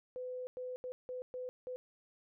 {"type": "tone bursts at uneven times", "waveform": "sine", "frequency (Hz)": 504, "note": "B4", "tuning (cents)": 35, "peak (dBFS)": -39, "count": 6, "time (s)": [[0.16, 0.47], [0.57, 0.76], [0.84, 0.92], [1.09, 1.22], [1.34, 1.49], [1.67, 1.76]], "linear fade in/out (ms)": 0, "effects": []}